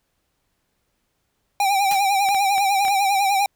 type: tone with vibrato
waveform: square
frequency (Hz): 791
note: G5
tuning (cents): +15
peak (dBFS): -17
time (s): 1.6-3.46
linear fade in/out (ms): 2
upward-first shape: triangle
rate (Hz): 10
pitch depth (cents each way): 77
type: noise with exponential decay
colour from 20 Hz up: white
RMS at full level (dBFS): -26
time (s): 1.91-2.07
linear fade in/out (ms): 0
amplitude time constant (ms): 34
type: clicks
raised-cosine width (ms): 0.3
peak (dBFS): -17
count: 5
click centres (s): 2.288 / 2.347 / 2.581 / 2.851 / 2.882
effects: pink hiss -71 dBFS RMS until 3.55 s